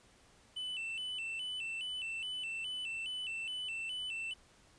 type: tone with vibrato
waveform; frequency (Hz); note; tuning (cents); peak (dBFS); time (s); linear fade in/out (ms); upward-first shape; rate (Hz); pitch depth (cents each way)
triangle; 2833; F7; +24; -36; 0.56-4.34; 10; square; 2.4; 100
effects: pink hiss -64 dBFS RMS until 4.78 s + resampled to 22050 Hz